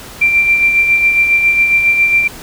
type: tone with tremolo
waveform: sine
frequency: 2359 Hz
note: D7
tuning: 7 cents sharp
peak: -6 dBFS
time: 0.21-2.28 s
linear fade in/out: 10 ms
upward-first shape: sine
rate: 7.3 Hz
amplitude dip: 45%
effects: pink hiss -32 dBFS RMS until 2.42 s